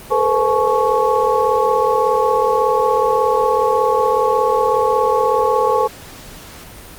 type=tone cluster; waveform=sine; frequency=429.2 / 465.8 / 511 / 854 / 1108 Hz; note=A4 / A#4 / C5 / G#5 / C#6; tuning=-43 / -1 / -41 / +48 / -1 cents; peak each=-20 / -20 / -18 / -18 / -19 dBFS; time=0.1-5.88 s; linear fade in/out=20 ms; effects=pink hiss -37 dBFS RMS until 6.98 s + Opus 32 kbps